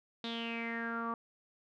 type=tone with low-pass filter sweep; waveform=sawtooth; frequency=231.2 Hz; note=A#3; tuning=14 cents flat; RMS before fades=-38 dBFS; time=0.24-1.14 s; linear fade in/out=2 ms; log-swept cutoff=3800 to 1100 Hz; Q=8.6; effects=none